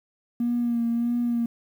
triangle tone with vibrato, 236.5 Hz, A#3, 25 cents sharp, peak -18 dBFS, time 0.4-1.46 s, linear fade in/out 5 ms, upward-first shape sine, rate 1.6 Hz, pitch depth 28 cents each way, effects tanh soft clip ceiling -19 dBFS + 9-bit

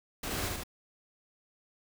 pink noise with echo, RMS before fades -36 dBFS, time 0.23-0.49 s, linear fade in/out 5 ms, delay 73 ms, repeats 2, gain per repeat -2 dB, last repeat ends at 0.636 s, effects none

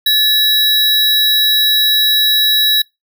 square tone pair together, 1730 / 3884 Hz, A6 / B7, -30 / -30 cents, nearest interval octave + major second, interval 1400 cents, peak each -22 / -10 dBFS, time 0.06-2.82 s, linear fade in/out 5 ms, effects noise-tail reverb RT60 0.2 s tail -25 dB re dry

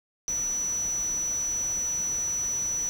sine tone in noise, 5920 Hz, F#8, in tune, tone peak -26 dBFS, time 0.28-2.89 s, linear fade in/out 0 ms, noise pink, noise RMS -43 dBFS, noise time 0.28-2.89 s, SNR +14 dB, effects none

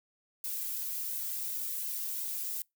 violet noise with flanger, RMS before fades -36 dBFS, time 0.44-2.62 s, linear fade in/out 2 ms, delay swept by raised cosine 1.9 to 2.56 ms, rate 2.8 Hz, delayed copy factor +0.8, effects noise-tail reverb RT60 0.2 s tail -26 dB re dry

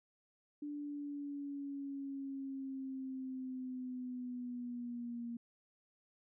sine linear sweep, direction down, 293.7 to 234.6 Hz, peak -40 dBFS, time 0.62-5.37 s, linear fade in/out 5 ms, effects none

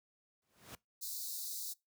pink noise with exponential growth, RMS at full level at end -46 dBFS, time 0.42-0.75 s, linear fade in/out 2 ms, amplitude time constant 70 ms
white high-pass noise, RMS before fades -42 dBFS, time 1.01-1.74 s, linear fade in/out 20 ms, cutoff 3800 Hz, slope 96 dB/octave
effects noise-tail reverb RT60 0.2 s tail -23 dB re dry + high-pass 100 Hz 12 dB/octave

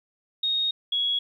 sine tone pair in turn, 3729 / 3339 Hz, A#7 / G#7, 0 / +9 cents, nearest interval major second, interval 191 cents, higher first, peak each -22 dBFS, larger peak neither, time 0.43-0.71 / 0.92-1.19 s, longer first, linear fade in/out 5 ms, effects 10-bit

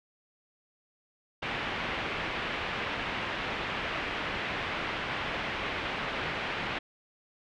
white low-pass noise, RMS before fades -34 dBFS, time 1.42-6.79 s, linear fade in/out 10 ms, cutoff 2800 Hz, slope 24 dB/octave, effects none

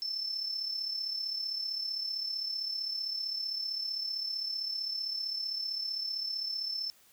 sine tone with amplitude modulation, 5300 Hz, E8, 9 cents sharp, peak -30 dBFS, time 0.02-6.9 s, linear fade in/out 0 ms, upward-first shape sine, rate 35.5 Hz, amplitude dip 55%, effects white hiss -62 dBFS RMS until 7.12 s

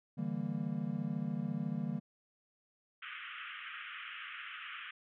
triangle chord, E half-diminished seventh, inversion third, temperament equal with one note detuned, 146.83 / 164.81 / 198.96 / 233.1 Hz, D3 / E3 / G3 / Bb3, 0 / 0 / +26 / 0 cents, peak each -39 / -38 / -37 / -38 dBFS, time 0.17-2 s, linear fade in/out 20 ms
pink band-pass noise, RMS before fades -46 dBFS, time 3.02-4.91 s, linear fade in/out 5 ms, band 1200 to 3200 Hz, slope 96 dB/octave
effects none

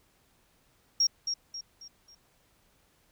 sine tone with echo, 5588 Hz, F8, in tune, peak -20 dBFS, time 1-1.07 s, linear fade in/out 5 ms, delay 270 ms, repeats 4, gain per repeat -8 dB, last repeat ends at 2.15 s, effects tanh soft clip ceiling -16 dBFS + pink hiss -67 dBFS RMS until 3.11 s

